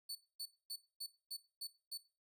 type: tone bursts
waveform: sawtooth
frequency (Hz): 4472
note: C#8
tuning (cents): +14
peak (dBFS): -39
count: 7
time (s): 0.09-1.978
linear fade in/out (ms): 10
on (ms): 64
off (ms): 240
effects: noise-tail reverb RT60 0.3 s tail -17 dB re dry